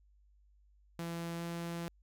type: tone with pitch glide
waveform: sawtooth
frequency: 168.7 to 169.78 Hz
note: E3 to F3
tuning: +40 to -49 cents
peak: -34 dBFS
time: 0.99-1.88 s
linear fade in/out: 0 ms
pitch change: +11 cents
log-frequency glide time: 1.37-1.42 s
effects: added 50 Hz sine -63 dBFS peak until 2.02 s